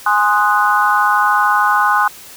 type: chord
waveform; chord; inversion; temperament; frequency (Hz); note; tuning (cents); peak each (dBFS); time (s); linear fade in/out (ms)
sine; Ab dominant seventh; none; equal; 830.6 / 1046.5 / 1244.5 / 1480; Ab5 / C6 / Eb6 / Gb6; 0 / 0 / 0 / 0; -16; 0.06-2.08; 5
effects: white hiss -37 dBFS RMS until 2.36 s